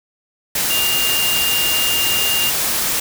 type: tone in noise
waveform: sine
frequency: 2808 Hz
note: F7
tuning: 9 cents sharp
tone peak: -18 dBFS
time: 0.7-2.5 s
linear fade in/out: 5 ms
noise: white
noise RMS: -19 dBFS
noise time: 0.55-3 s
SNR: -2 dB
effects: none